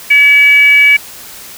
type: tone with frequency modulation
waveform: sine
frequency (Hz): 2284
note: D7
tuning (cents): -49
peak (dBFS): -3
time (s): 0.1-0.97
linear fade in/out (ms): 10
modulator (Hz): 583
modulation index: 0.35
effects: white hiss -31 dBFS RMS until 1.57 s